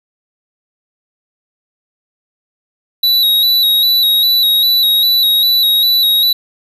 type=tone with vibrato; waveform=square; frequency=3877 Hz; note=B7; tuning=33 cents flat; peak=-9 dBFS; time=3.03-6.33 s; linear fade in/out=5 ms; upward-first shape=square; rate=2.5 Hz; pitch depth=38 cents each way; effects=none